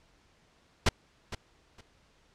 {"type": "noise with echo", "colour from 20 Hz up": "pink", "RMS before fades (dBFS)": -22, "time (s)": [0.86, 0.89], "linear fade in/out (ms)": 5, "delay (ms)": 460, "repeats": 2, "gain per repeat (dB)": -14, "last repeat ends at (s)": 1.81, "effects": ["pink hiss -65 dBFS RMS until 2.34 s", "low-pass 6000 Hz 12 dB/octave"]}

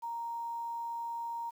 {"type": "tone with quantisation", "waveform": "sine", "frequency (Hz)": 932.3, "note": "A#5", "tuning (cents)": 0, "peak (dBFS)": -35, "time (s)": [0.02, 1.51], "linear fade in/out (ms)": 20, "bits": 10, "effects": []}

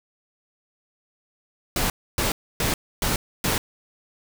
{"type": "noise bursts", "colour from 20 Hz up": "pink", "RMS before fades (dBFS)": -23, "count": 5, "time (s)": [1.76, 3.58], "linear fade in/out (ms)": 2, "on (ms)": 140, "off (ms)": 280, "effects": []}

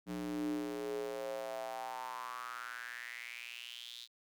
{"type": "tone with high-pass filter sweep", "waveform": "square", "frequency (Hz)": 59.8, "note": "A#1", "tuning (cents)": 45, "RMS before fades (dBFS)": -42, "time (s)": [0.06, 4.08], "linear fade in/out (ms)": 50, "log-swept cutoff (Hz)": [220, 3900], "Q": 6, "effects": []}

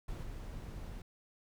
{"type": "noise with level steps", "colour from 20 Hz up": "brown", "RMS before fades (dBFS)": [-42, -44], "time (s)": [0.08, 1.02], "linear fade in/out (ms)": 5, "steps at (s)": 0.23, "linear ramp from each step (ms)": 10, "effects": []}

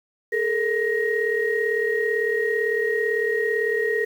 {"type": "tone cluster", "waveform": "sine", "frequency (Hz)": [421.6, 459.5, 1879], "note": ["G#4", "A#4", "A#6"], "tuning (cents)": [26, -25, 13], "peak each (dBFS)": -24, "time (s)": [0.32, 4.05], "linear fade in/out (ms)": 10, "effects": ["tanh soft clip ceiling -10 dBFS", "8-bit"]}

